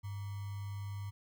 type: tone with sample-and-hold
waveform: sine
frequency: 100 Hz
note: G2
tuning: 35 cents sharp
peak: -38 dBFS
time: 0.03-1.11 s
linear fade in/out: 20 ms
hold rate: 1050 Hz
effects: none